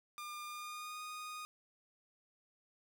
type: tone with pitch glide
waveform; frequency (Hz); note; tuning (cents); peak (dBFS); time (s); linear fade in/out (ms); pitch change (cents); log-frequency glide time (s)
sawtooth; 1203 to 1236.1; D6 to D#6; +41 to -12; -40; 0.18-1.45; 0; +47; 0.46-1
effects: none